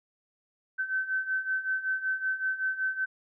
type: beating tone pair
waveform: sine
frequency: 1531 / 1536.3 Hz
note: G6 / G6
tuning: -41 / -35 cents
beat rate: 5.3 Hz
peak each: -33 / -29 dBFS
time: 0.78-3.06 s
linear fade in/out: 20 ms
effects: none